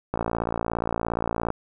click train, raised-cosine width 1 ms, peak -11 dBFS, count 79, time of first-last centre 0.14-1.504 s, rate 57.2 Hz, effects none

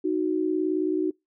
sine tone pair together, 311.1 / 370 Hz, D#4 / F#4, 0 / 0 cents, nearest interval minor third, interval 300 cents, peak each -25 dBFS, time 0.04-1.11 s, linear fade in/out 10 ms, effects noise-tail reverb RT60 0.2 s tail -26 dB re dry

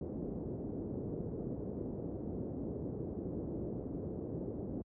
white low-pass noise, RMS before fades -40 dBFS, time 0.01-4.82 s, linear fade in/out 2 ms, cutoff 420 Hz, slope 24 dB/octave, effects high-pass 60 Hz 12 dB/octave

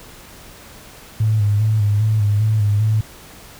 sine tone with vibrato, 105.9 Hz, G#2, 34 cents sharp, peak -13 dBFS, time 1.2-3.01 s, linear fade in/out 5 ms, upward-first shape square, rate 2.5 Hz, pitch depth 46 cents each way, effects pink hiss -41 dBFS RMS until 3.59 s

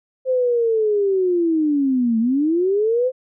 sine linear two-way sweep, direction down then up, 523 to 220 to 523 Hz, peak -15 dBFS, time 0.25-3.12 s, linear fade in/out 50 ms, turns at 2.19 s, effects none

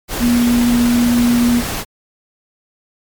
sine tone in noise, 239.9 Hz, A#3, 50 cents sharp, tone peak -10 dBFS, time 0.19-1.63 s, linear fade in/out 50 ms, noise pink, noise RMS -22 dBFS, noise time 0.08-1.85 s, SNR +9 dB, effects MP3 96 kbps

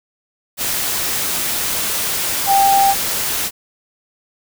sine tone in noise, 789 Hz, G5, 11 cents sharp, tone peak -10 dBFS, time 2.46-2.95 s, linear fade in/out 50 ms, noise white, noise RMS -20 dBFS, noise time 0.57-3.51 s, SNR +7 dB, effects none

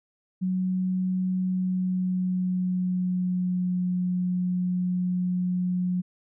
sine tone with pitch glide, 185 to 180.67 Hz, F#3 to F#3, 0 to -41 cents, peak -23 dBFS, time 0.41-6.02 s, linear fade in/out 20 ms, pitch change -41 cents, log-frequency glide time 1.39-3.83 s, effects none

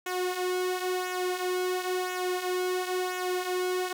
sawtooth tone with flanger, 365.2 Hz, F#4, 23 cents flat, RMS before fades -30 dBFS, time 0.06-3.93 s, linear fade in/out 5 ms, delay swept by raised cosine 0.21 to 4.41 ms, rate 0.97 Hz, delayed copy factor -0.6, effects none

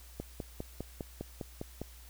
click train, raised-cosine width 2 ms, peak -24 dBFS, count 9, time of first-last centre 0.2-1.816 s, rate 4.95 Hz, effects added 60 Hz sine -51 dBFS peak until 2.09 s + white hiss -57 dBFS RMS until 2.09 s

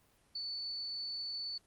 sine tone, 4478 Hz, C#8, 17 cents sharp, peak -37 dBFS, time 0.35-1.58 s, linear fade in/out 5 ms, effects pink hiss -69 dBFS RMS until 1.66 s + Opus 24 kbps

